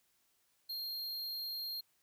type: tone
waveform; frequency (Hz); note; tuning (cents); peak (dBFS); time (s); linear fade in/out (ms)
square; 4215; C8; +12; -39; 0.69-1.81; 10
effects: white hiss -75 dBFS RMS until 2.02 s